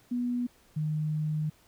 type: tone pair in turn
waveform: sine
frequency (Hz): 244.2 / 153.53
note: B3 / D#3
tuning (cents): -19 / -23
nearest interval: minor sixth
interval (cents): 804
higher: first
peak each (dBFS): -27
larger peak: neither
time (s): 0.11-0.47 / 0.76-1.5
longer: second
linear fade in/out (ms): 10
effects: pink hiss -62 dBFS RMS until 1.67 s